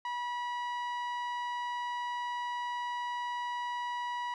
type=tone with low-pass filter; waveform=sawtooth; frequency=971 Hz; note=B5; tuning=30 cents flat; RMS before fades=-36 dBFS; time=0.05-4.34 s; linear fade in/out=2 ms; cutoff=2800 Hz; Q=0.51; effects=none